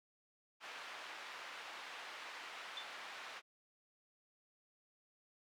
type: band-pass noise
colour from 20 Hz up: pink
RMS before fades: -50 dBFS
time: 0.6-3.42 s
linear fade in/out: 50 ms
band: 980 to 3200 Hz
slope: 12 dB/octave
type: tone with exponential decay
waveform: sine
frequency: 3538 Hz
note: A7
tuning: 9 cents sharp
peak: -40 dBFS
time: 2.77-2.91 s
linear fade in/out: 2 ms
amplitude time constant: 30 ms
effects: none